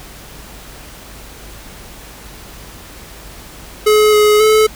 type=tone with pitch steps; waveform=square; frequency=425.6 / 421.3 / 432.8 Hz; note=G#4 / G#4 / A4; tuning=+42 / +25 / -29 cents; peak=-8 dBFS; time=3.86-4.67 s; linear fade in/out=10 ms; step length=270 ms; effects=added 50 Hz sine -39 dBFS peak until 4.75 s + pink hiss -36 dBFS RMS until 4.75 s